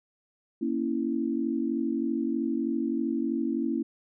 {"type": "chord", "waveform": "sine", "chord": "A# diminished", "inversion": "none", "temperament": "equal with one note detuned", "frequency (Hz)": [234, 277.2, 329.6], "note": ["A#3", "C#4", "E4"], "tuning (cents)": [7, 0, 0], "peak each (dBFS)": -30, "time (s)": [0.61, 3.83], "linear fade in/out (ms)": 10, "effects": []}